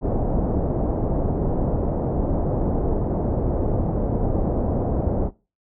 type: low-pass noise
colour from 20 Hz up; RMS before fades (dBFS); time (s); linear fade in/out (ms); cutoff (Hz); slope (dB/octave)
pink; -22; 0.01-5.31; 50; 700; 24
effects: noise-tail reverb RT60 0.3 s tail -21 dB re dry

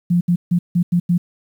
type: tone bursts at uneven times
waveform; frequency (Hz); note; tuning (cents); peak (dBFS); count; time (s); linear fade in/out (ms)
sine; 174.61; F3; 0; -12; 6; 0.1-0.21 / 0.28-0.36 / 0.51-0.59 / 0.75-0.83 / 0.92-1 / 1.09-1.18; 10
effects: 8-bit

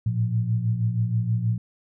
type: tone cluster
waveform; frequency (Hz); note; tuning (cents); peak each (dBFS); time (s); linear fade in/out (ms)
sine; 109.2 / 115.5 / 175.5; A2 / A#2 / F3; -13 / -16 / +9; -28 / -22 / -30; 0.06-1.58; 5
effects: none

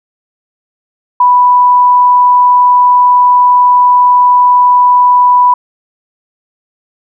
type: tone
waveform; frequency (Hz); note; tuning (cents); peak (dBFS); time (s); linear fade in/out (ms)
sine; 987.8; B5; 0; -3; 1.2-5.54; 5
effects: none

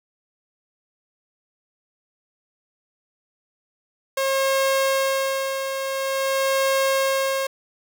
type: tone with tremolo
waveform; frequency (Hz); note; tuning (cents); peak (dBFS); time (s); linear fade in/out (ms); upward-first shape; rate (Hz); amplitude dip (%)
sawtooth; 539; C#5; -49; -14; 4.17-7.47; 5; sine; 0.48; 55
effects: none

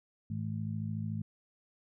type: harmonic tone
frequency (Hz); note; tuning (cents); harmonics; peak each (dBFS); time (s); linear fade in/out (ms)
53.7; A1; -41; 2 / 3 / 4; -36 / -39 / -39; 0.3-1.22; 5
effects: none

